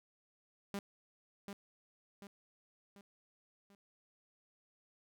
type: tone with echo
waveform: sawtooth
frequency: 200 Hz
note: G3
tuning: 35 cents sharp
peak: -34 dBFS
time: 0.74-0.79 s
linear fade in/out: 0 ms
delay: 740 ms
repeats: 4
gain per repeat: -6 dB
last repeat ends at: 3.75 s
effects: none